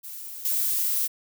violet noise with level steps, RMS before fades -38 / -25 dBFS, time 0.03-1.08 s, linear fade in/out 20 ms, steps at 0.45 s, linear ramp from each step 2 ms, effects none

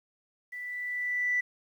sine tone with level ramp, 1975.5 Hz, B6, in tune, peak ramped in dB -37 to -23 dBFS, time 0.52-1.41 s, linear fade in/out 10 ms, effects tanh soft clip ceiling -19 dBFS + 10-bit

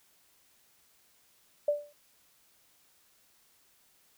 sine tone with exponential decay, 586 Hz, D5, 4 cents flat, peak -21 dBFS, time 1.68-1.93 s, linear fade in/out 5 ms, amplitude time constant 53 ms, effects white hiss -66 dBFS RMS until 4.17 s

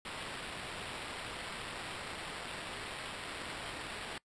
violet noise with sample-and-hold, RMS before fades -43 dBFS, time 0.05-4.18 s, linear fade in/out 2 ms, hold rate 6300 Hz, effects noise-tail reverb RT60 0.1 s tail -23 dB re dry + resampled to 22050 Hz

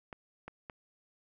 clicks, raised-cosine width 0.5 ms, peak -28 dBFS, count 3, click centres 0.128 / 0.48 / 0.698 s, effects none

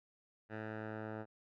10% pulse tone with low-pass filter sweep, 108.9 Hz, A2, 17 cents flat, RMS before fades -44 dBFS, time 0.49-1.26 s, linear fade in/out 50 ms, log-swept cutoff 1800 to 1200 Hz, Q 1.9, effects none

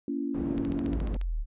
sine chord, A# diminished, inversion none, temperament just, 233.1 / 279.7 / 335.6 Hz, A#3 / C#4 / E4, 0 / +16 / +31 cents, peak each -35 / -30 / -36 dBFS, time 0.08-0.97 s, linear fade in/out 2 ms
white low-pass noise, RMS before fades -35 dBFS, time 0.34-1.17 s, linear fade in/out 5 ms, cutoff 260 Hz, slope 12 dB/octave
click train, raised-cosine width 0.2 ms, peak -26 dBFS, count 10, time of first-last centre 0.58-1.214 s, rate 14.2 Hz
sine linear sweep, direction down, 58.3 to 34.88 Hz, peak -27 dBFS, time 0.89-1.46 s, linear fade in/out 50 ms
effects resampled to 8000 Hz

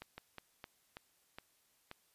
slowing click train, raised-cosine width 0.3 ms, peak -30 dBFS, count 7, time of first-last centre 0.02-1.914 s, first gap 160 ms, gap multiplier 1.27, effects white hiss -73 dBFS RMS until 2.14 s + resampled to 32000 Hz

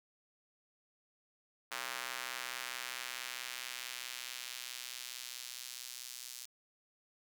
square tone with high-pass filter sweep, 62.3 Hz, B1, 16 cents sharp, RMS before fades -44 dBFS, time 1.71-6.46 s, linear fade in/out 10 ms, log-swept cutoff 1300 to 5300 Hz, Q 0.91, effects none

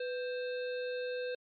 harmonic tone with a mistuned harmonic, 526 Hz, C5, 9 cents sharp, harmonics 1 / 3 / 5 / 7 / 8, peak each -35 / -45 / -49 / -52 / -53 dBFS, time 0-1.35 s, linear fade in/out 5 ms, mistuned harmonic 1, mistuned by -95 cents, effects Opus 48 kbps

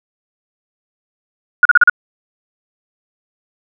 sine tone bursts, 1445 Hz, F#6, 41 cents flat, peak -3 dBFS, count 5, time 1.63-1.897 s, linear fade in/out 2 ms, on 23 ms, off 38 ms, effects none

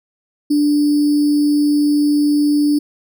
sine tone with sample-and-hold, 293.7 Hz, D4, in tune, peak -11 dBFS, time 0.5-2.79 s, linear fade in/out 10 ms, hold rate 4900 Hz, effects none

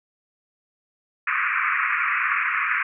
pink band-pass noise, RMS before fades -23 dBFS, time 1.27-2.83 s, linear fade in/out 5 ms, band 1100 to 2500 Hz, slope 96 dB/octave, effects none

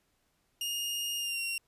sawtooth tone with pitch glide, 2841 to 2751 Hz, F7 to F7, +29 to -27 cents, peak -29 dBFS, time 0.61-1.58 s, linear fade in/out 2 ms, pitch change -56 cents, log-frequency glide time 1.17-1.4 s, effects pink hiss -74 dBFS RMS until 1.67 s + resampled to 32000 Hz

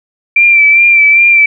sine tone with vibrato, 2349 Hz, D7, in tune, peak -3 dBFS, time 0.36-1.46 s, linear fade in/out 5 ms, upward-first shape sine, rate 2.5 Hz, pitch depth 36 cents each way, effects none

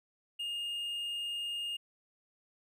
triangle tone, 2835 Hz, F7, 25 cents sharp, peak -33 dBFS, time 0.39-1.77 s, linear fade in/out 10 ms, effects none

